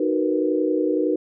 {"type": "chord", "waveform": "sine", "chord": "B major seventh", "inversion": "first", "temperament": "just", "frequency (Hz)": [308.7, 370.4, 463, 493.9], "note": ["D#4", "F#4", "A#4", "B4"], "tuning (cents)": [-14, 2, -12, 0], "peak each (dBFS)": [-22, -24, -26, -25], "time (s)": [0, 1.16], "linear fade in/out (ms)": 5, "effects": []}